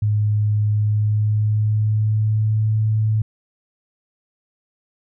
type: tone with pitch glide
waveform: sine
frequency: 105.4 to 108.74 Hz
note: G#2 to A2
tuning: +26 to -20 cents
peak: -15 dBFS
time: 0.02-3.22 s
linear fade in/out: 5 ms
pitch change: +54 cents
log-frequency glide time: 0.7-2.76 s
effects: none